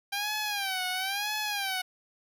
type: tone with vibrato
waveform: 10% pulse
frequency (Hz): 791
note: G5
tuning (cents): +15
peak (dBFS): -21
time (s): 0.12-1.82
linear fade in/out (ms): 10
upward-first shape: sine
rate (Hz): 1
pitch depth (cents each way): 130
effects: none